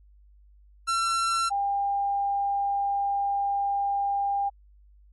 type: tone pair in turn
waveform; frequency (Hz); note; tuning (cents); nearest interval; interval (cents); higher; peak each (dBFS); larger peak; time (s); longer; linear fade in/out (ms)
45% pulse / sine; 1352 / 800.2; E6 / G5; +43 / +35; major sixth; 908; first; -23; neither; 0.87-1.5 / 1.5-4.5; second; 20
effects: added 50 Hz sine -52 dBFS peak until 5.12 s + MP3 48 kbps